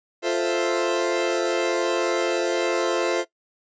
40% pulse chord, F major seventh, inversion none, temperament equal, 349.2 / 440 / 523.3 / 659.3 Hz, F4 / A4 / C5 / E5, 0 / 0 / 0 / 0 cents, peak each -24 / -26 / -26 / -27 dBFS, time 0.22-3.25 s, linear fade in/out 50 ms, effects noise-tail reverb RT60 0.1 s tail -18 dB re dry + resampled to 16000 Hz

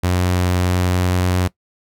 sawtooth tone with pitch glide, 90.2 to 90.93 Hz, F#2 to F#2, -44 to -30 cents, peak -11 dBFS, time 0.03-1.48 s, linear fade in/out 10 ms, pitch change +14 cents, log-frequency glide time 0.69-1.29 s, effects noise-tail reverb RT60 0.1 s tail -20 dB re dry

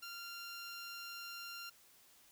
15% pulse tone, 1388 Hz, F6, 11 cents flat, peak -39 dBFS, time 0.02-1.7 s, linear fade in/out 10 ms, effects white hiss -65 dBFS RMS until 2.31 s

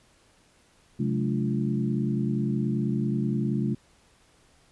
sine tone cluster, 134.3 / 182.6 / 213 / 288.6 / 345.9 Hz, C3 / F#3 / G#3 / D4 / F4, +46 / -23 / +44 / -30 / -17 cents, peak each -28 / -33 / -27 / -34 / -35 dBFS, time 0.99-3.75 s, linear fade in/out 10 ms, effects pink hiss -61 dBFS RMS until 4.71 s + resampled to 24000 Hz

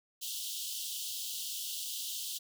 pink high-pass noise, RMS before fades -39 dBFS, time 0.21-2.39 s, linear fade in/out 20 ms, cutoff 2900 Hz, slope 96 dB/octave, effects none

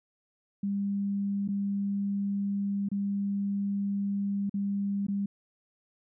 sine tone with dropouts, 199.9 Hz, G3, 34 cents sharp, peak -27 dBFS, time 0.63-5.26 s, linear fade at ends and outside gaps 5 ms, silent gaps 1.478-1.486 / 2.888-2.915 / 4.496-4.54 / 5.068-5.083 s, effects none

